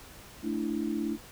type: chord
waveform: sine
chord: A suspended fourth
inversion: none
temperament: equal with one note detuned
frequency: 220 / 292.6 / 329.6 Hz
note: A3 / D4 / E4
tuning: 0 / -6 / 0 cents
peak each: -33 dBFS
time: 0.42-1.18 s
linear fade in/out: 50 ms
effects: pink hiss -50 dBFS RMS until 1.31 s